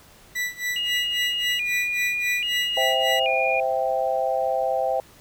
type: tone with tremolo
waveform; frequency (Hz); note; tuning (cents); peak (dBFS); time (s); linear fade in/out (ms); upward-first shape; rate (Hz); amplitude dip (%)
40% pulse; 1970; B6; -5; -22; 0.35-3.2; 10; sine; 3.7; 90
type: tone with vibrato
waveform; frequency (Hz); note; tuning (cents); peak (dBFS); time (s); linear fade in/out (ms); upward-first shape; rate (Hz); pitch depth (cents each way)
sine; 2637; E7; 0; -23; 0.76-3.6; 2; square; 0.6; 140
type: chord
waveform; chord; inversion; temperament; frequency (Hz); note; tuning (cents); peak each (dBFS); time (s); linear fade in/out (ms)
sine; C major; none; equal; 523.3 / 659.3 / 784; C5 / E5 / G5; 0 / 0 / 0; -25; 2.77-5; 2
effects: pink hiss -51 dBFS RMS until 5.2 s